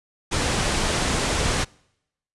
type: low-pass noise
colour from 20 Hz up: pink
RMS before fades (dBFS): -23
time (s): 0.31-1.65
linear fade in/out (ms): 20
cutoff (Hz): 9500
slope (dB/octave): 24
effects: noise-tail reverb RT60 0.8 s tail -26 dB re dry + resampled to 24000 Hz